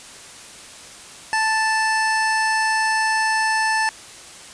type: tone pair together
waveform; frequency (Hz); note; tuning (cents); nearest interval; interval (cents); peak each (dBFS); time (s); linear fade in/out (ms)
square; 880 / 1760; A5 / A6; 0 / 0; octave; 1200; -21; 1.33-3.89; 0
effects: white hiss -40 dBFS RMS until 4.53 s + resampled to 22050 Hz